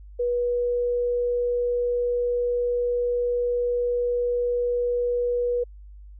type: tone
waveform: sine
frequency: 485.4 Hz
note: B4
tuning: 30 cents flat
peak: -21 dBFS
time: 0.19-5.64 s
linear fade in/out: 10 ms
effects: added 50 Hz sine -41 dBFS peak until 6.19 s